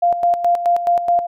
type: tone with tremolo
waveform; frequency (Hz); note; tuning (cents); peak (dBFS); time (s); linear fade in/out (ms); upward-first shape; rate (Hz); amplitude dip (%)
sine; 696; F5; -6; -11; 0.02-1.27; 10; square; 4.7; 65
effects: none